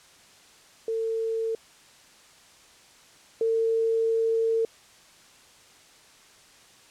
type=tone pair in turn; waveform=sine; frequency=450 / 452.1 Hz; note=A4 / A4; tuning=+39 / +47 cents; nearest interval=unison; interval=8 cents; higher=second; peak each=-25 / -21 dBFS; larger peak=second; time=0.88-1.55 / 3.41-4.65 s; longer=second; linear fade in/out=2 ms; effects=white hiss -54 dBFS RMS until 6.9 s + low-pass 8000 Hz 12 dB/octave